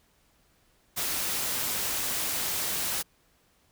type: noise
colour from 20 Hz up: white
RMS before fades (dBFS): -30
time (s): 0.96-3.03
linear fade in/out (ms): 20
effects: pink hiss -66 dBFS RMS until 3.71 s